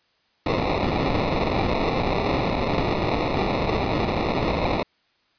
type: noise with sample-and-hold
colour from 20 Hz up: white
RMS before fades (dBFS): -23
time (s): 0.46-4.83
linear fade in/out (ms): 2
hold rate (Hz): 1575
effects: white hiss -65 dBFS RMS until 5.38 s + resampled to 11025 Hz